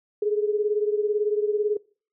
sine beating tone pair, 415.3 / 433.3 Hz, G#4 / A4, 0 / -27 cents, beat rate 18 Hz, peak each -22 / -27 dBFS, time 0.22-1.77 s, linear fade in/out 5 ms, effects noise-tail reverb RT60 0.4 s tail -23 dB re dry

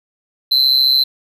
triangle tone with amplitude modulation, 4077 Hz, C8, 46 cents flat, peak -5 dBFS, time 0.51-1.04 s, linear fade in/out 10 ms, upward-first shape sine, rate 134 Hz, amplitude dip 95%, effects none

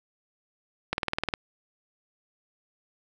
click train, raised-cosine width 0.3 ms, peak -10 dBFS, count 9, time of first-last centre 0.93-1.338 s, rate 19.6 Hz, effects none

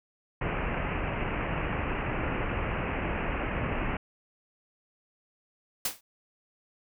pink low-pass noise, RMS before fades -31 dBFS, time 0.41-3.97 s, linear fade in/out 5 ms, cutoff 2800 Hz, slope 96 dB/octave
white noise with exponential decay, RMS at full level -25 dBFS, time 5.85-6.01 s, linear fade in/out 5 ms, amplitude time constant 34 ms
effects none

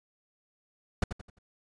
brown noise with echo, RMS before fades -24 dBFS, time 1.02-1.04 s, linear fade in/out 5 ms, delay 87 ms, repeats 4, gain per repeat -9 dB, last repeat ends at 1.388 s, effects resampled to 22050 Hz

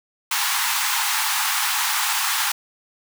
pink high-pass noise, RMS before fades -22 dBFS, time 0.31-2.52 s, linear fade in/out 5 ms, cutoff 800 Hz, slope 96 dB/octave, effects none

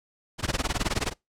pink noise with tremolo, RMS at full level -24 dBFS, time 0.38-1.14 s, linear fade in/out 50 ms, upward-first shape sine, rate 19 Hz, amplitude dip 100%, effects noise-tail reverb RT60 0.2 s tail -25 dB re dry + low-pass 8000 Hz 12 dB/octave

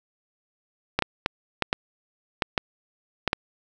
clicks, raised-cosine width 0.3 ms, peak -5 dBFS, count 9, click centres 0.99 / 1.023 / 1.261 / 1.623 / 1.729 / 2.422 / 2.578 / 3.277 / 3.331 s, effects none

